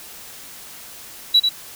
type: tone with echo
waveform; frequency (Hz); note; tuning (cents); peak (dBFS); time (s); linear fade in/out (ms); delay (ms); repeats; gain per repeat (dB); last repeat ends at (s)
sine; 3917; B7; -15; -8; 1.34-1.4; 10; 93; 1; -6; 1.493
effects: tanh soft clip ceiling -6 dBFS + white hiss -39 dBFS RMS until 1.75 s